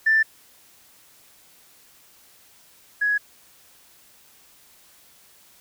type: tone pair in turn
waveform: sine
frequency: 1772 / 1672.5 Hz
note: A6 / G#6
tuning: +12 / +12 cents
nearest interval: minor second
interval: 100 cents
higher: first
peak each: -14 / -18 dBFS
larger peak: first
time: 0.06-0.23 / 3.01-3.18 s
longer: neither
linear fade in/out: 10 ms
effects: tanh soft clip ceiling -10 dBFS + white hiss -54 dBFS RMS until 5.6 s